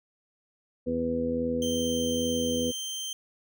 harmonic tone, 82.41 Hz, E2, in tune, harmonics 1 / 2 / 3 / 4 / 5 / 6, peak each -40 / -40 / -29 / -40 / -40 / -29 dBFS, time 0.86-2.72 s, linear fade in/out 20 ms
25% pulse tone, 3136 Hz, G7, in tune, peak -29 dBFS, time 1.62-3.13 s, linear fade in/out 2 ms
effects none

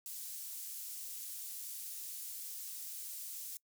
pink high-pass noise, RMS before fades -45 dBFS, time 0.06-3.57 s, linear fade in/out 0 ms, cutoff 8600 Hz, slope 12 dB/octave, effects noise-tail reverb RT60 0.1 s tail -23 dB re dry

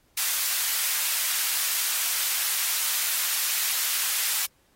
white high-pass noise, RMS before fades -26 dBFS, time 0.17-4.46 s, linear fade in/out 5 ms, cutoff 1300 Hz, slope 12 dB/octave, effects pink hiss -65 dBFS RMS until 4.75 s + AAC 48 kbps

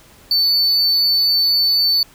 triangle tone with amplitude modulation, 4502 Hz, C#8, 26 cents sharp, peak -10 dBFS, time 0.31-2.03 s, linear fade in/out 2 ms, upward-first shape sine, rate 169 Hz, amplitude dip 30%, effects pink hiss -47 dBFS RMS until 2.14 s

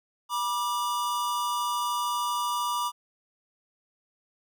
square tone pair together, 970.1 / 1183 Hz, B5 / D6, -31 / +12 cents, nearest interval minor third, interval 343 cents, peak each -30 / -30 dBFS, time 0.29-2.92 s, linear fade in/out 50 ms, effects none

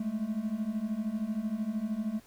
triangle beating tone pair, 207.7 / 220.7 Hz, G#3 / A3, 0 / +5 cents, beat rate 13 Hz, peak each -33 / -30 dBFS, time 0-2.2 s, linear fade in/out 5 ms, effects pink hiss -59 dBFS RMS until 2.26 s

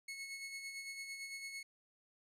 sawtooth tone with tremolo, 2191 Hz, C#7, 21 cents flat, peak -39 dBFS, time 0.08-1.63 s, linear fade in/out 5 ms, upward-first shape sine, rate 8.9 Hz, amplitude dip 45%, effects low-pass 12000 Hz 12 dB/octave

